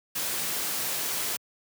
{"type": "noise", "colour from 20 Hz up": "white", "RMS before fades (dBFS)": -30, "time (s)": [0.15, 1.37], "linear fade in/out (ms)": 10, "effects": ["high-pass 100 Hz 12 dB/octave"]}